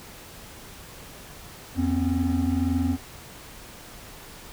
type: tone cluster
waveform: triangle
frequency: 84.9 / 247.3 / 269 Hz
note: F2 / B3 / C4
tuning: -48 / +3 / +48 cents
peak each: -24 / -25 / -23 dBFS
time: 1.75-2.98 s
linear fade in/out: 50 ms
effects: pink hiss -44 dBFS RMS until 4.52 s